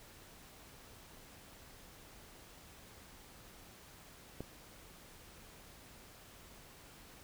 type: click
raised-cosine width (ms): 2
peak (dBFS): -28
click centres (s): 4.406
effects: pink hiss -57 dBFS RMS until 7.23 s